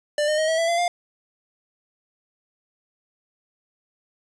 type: tone with pitch steps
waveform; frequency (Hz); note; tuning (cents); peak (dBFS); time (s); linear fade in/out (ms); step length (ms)
square; 593 / 610 / 627.5 / 645.6 / 664.1 / 683.1 / 702.8; D5 / D#5 / D#5 / E5 / E5 / F5 / F5; +17 / -34 / +15 / -36 / +13 / -38 / +11; -20; 0.18-0.88; 2; 100
effects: resampled to 22050 Hz + 9-bit